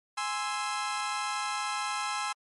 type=chord; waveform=sawtooth; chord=Ab augmented; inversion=none; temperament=equal; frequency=830.6 / 1046.5 / 1318.5 Hz; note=Ab5 / C6 / E6; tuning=0 / 0 / 0 cents; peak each=-31 dBFS; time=0.17-2.33 s; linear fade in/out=10 ms; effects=MP3 48 kbps